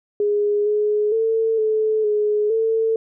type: tone with pitch steps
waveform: sine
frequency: 413.5 / 420.2 / 448.1 / 434.3 / 420.1 / 447.4 Hz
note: G#4 / G#4 / A4 / A4 / G#4 / A4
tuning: -8 / +20 / +32 / -23 / +20 / +29 cents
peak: -16 dBFS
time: 0.2-2.96 s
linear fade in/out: 2 ms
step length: 460 ms
effects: none